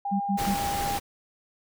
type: tone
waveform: sine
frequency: 804 Hz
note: G5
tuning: 44 cents sharp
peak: -27 dBFS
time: 0.05-0.98 s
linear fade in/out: 5 ms
type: tone bursts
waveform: sine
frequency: 197.1 Hz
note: G3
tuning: 10 cents sharp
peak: -23 dBFS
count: 3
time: 0.11-0.552 s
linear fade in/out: 20 ms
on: 92 ms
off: 83 ms
type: noise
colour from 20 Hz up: pink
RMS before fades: -32 dBFS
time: 0.37-1 s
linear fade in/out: 20 ms
effects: none